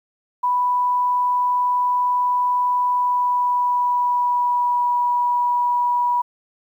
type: tone with pitch glide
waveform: sine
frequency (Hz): 987.8 to 973.1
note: B5 to B5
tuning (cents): 0 to -26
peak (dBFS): -16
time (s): 0.43-6.22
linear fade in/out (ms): 10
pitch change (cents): -26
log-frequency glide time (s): 2.89-4.9
effects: 9-bit